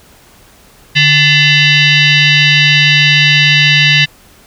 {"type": "tone with frequency modulation", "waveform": "sine", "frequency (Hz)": 147.2, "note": "D3", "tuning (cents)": 4, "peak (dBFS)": -5, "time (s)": [0.95, 4.06], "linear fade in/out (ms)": 20, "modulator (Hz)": 948, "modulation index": 3.9, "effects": ["pink hiss -43 dBFS RMS until 4.46 s"]}